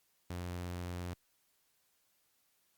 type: tone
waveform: sawtooth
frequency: 88.5 Hz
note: F2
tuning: 23 cents sharp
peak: -35 dBFS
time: 0.3-1.14 s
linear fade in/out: 5 ms
effects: white hiss -75 dBFS RMS until 2.77 s + Opus 48 kbps